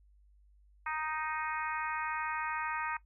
harmonic tone, 311.1 Hz, D#4, in tune, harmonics 3 / 4 / 5 / 6 / 7 / 8, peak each -37 / -39 / -41 / -43 / -44 / -45 dBFS, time 0.86-2.97 s, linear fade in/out 5 ms, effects noise-tail reverb RT60 0.1 s tail -17 dB re dry + added 50 Hz sine -60 dBFS peak until 3.05 s

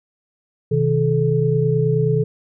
sine tone cluster, 129 / 158.4 / 432.4 Hz, C3 / D#3 / A4, -24 / +31 / -30 cents, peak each -19 dBFS, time 0.71-2.24 s, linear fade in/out 10 ms, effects none

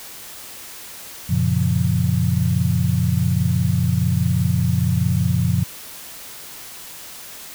sine chord, Gb major seventh, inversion none, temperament equal with one note detuned, 92.5 / 117.42 / 138.59 / 174.61 Hz, Gb2 / Bb2 / Db3 / F3, 0 / +13 / 0 / 0 cents, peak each -21 / -21 / -22 / -21 dBFS, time 1.29-5.64 s, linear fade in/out 10 ms, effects white hiss -37 dBFS RMS until 7.54 s

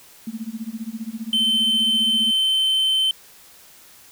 sine tone with tremolo, 223.8 Hz, A3, 30 cents sharp, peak -24 dBFS, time 0.27-2.31 s, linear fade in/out 2 ms, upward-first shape sine, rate 15 Hz, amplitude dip 95%
triangle tone, 3084 Hz, G7, 29 cents flat, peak -15 dBFS, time 1.33-3.11 s, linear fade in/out 2 ms
effects white hiss -48 dBFS RMS until 4.11 s

